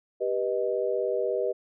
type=chord; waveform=sine; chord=G augmented; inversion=none; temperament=equal with one note detuned; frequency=392 / 488.5 / 622.3 Hz; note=G4 / B4 / D#5; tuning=0 / -19 / 0 cents; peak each=-29 / -28 / -30 dBFS; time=0.2-1.53 s; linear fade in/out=20 ms; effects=none